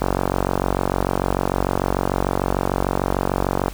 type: click train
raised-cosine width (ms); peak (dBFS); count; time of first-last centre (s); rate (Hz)
1; -4; 172; 0.02-3.682; 46.7
effects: added 50 Hz sine -33 dBFS peak until 3.73 s + pink hiss -40 dBFS RMS until 3.73 s